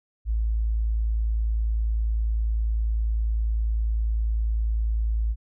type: tone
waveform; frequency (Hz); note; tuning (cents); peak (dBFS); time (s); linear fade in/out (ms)
sine; 55; A1; 0; -21; 0.25-5.36; 50
effects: none